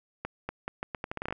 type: accelerating click train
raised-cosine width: 0.5 ms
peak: -18 dBFS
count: 13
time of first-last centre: 0.25-1.325 s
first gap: 240 ms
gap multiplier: 0.79
effects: none